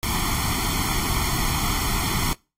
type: noise with comb filter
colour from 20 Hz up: pink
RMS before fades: -24 dBFS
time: 0.03-2.33 s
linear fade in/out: 0 ms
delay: 0.92 ms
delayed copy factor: +1
effects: noise-tail reverb RT60 0.3 s tail -25 dB re dry + AAC 48 kbps